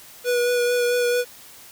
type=tone with vibrato; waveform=square; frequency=486.6 Hz; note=B4; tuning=26 cents flat; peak=-19 dBFS; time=0.24-1.25 s; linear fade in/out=50 ms; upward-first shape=sine; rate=4.5 Hz; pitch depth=16 cents each way; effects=white hiss -45 dBFS RMS until 1.71 s